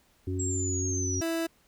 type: harmonic tone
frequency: 92.5 Hz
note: F#2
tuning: in tune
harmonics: 1 / 3 / 4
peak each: -30 / -35 / -36 dBFS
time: 0.27-1.21 s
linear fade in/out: 5 ms
type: linear sweep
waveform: sine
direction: down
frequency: 7660 to 5660 Hz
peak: -31 dBFS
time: 0.39-1.22 s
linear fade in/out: 10 ms
type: tone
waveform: 30% pulse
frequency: 329.6 Hz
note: E4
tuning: in tune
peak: -25 dBFS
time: 1.21-1.47 s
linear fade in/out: 10 ms
effects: pink hiss -65 dBFS RMS until 1.67 s